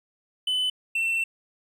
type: tone pair in turn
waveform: triangle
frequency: 3015 / 2693 Hz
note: F#7 / E7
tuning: +32 / +36 cents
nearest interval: major second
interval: 196 cents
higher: first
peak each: -21 dBFS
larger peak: neither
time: 0.47-0.7 / 0.95-1.24 s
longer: second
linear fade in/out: 5 ms
effects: resampled to 32000 Hz